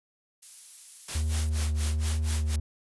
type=noise; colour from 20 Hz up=violet; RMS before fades=-42 dBFS; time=0.42-1.5 s; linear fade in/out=10 ms
type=noise with tremolo; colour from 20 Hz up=white; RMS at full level=-34 dBFS; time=1.08-2.56 s; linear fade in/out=5 ms; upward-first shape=sine; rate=4.2 Hz; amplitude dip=95%
type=tone with vibrato; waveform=triangle; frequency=76.8 Hz; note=D#2; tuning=22 cents flat; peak=-23 dBFS; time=1.15-2.6 s; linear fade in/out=5 ms; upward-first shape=sine; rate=1.2 Hz; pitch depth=24 cents each way
effects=resampled to 24000 Hz